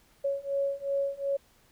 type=beating tone pair; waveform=sine; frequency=554.4 / 557.1 Hz; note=C#5 / C#5; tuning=0 / +9 cents; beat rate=2.7 Hz; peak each=-31 / -30 dBFS; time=0.24-1.37 s; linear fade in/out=10 ms; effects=pink hiss -63 dBFS RMS until 1.71 s